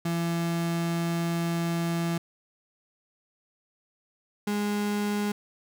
35% pulse tone pair in turn, 168.7 / 206.5 Hz, E3 / G#3, +40 / -10 cents, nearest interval major third, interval 350 cents, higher second, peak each -24 dBFS, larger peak neither, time 0.05-2.18 / 4.47-5.32 s, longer first, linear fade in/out 5 ms, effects none

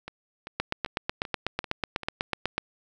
two click trains, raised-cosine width 0.3 ms, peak -21 / -10 dBFS, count 6 / 17, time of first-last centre 0.08-2.033 / 0.6-2.58 s, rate 2.56 / 8.08 Hz, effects none

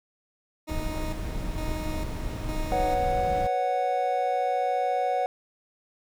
20% pulse tone with tremolo, 311.1 Hz, D#4, in tune, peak -29 dBFS, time 0.67-3.13 s, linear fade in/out 20 ms, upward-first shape square, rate 1.1 Hz, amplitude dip 60%
brown noise, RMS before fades -31 dBFS, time 0.69-3.47 s, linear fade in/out 0 ms
triangle chord, B suspended second, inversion none, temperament equal, 493.9 / 554.4 / 740 Hz, B4 / C#5 / F#5, 0 / 0 / 0 cents, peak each -29 / -28 / -23 dBFS, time 2.72-5.26 s, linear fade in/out 0 ms
effects none

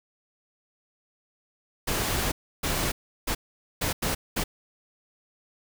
pink noise bursts at uneven times, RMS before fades -27 dBFS, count 6, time 1.87-2.32 / 2.63-2.92 / 3.27-3.35 / 3.81-3.93 / 4.02-4.15 / 4.36-4.44 s, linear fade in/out 10 ms, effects none

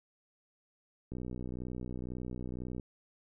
click train, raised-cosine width 3 ms, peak -28 dBFS, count 105, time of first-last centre 1.12-2.797 s, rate 62 Hz, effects none

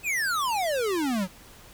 square exponential sweep, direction down, 2637 to 174.61 Hz, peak -25 dBFS, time 0.03-1.28 s, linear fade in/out 50 ms, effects pink hiss -50 dBFS RMS until 1.73 s

